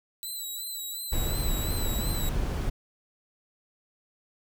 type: tone with vibrato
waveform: 10% pulse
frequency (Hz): 3951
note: B7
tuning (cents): 0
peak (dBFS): -27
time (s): 0.23-2.29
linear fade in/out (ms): 0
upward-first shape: sine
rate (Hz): 2.8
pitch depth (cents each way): 48
type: noise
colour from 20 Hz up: brown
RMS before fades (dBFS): -28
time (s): 1.12-2.7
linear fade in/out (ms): 10
effects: none